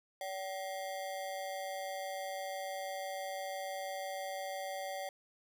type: ring-modulated tone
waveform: square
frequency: 668 Hz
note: E5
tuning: 23 cents sharp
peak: -36 dBFS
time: 0.21-5.09 s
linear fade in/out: 2 ms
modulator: 97 Hz
effects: none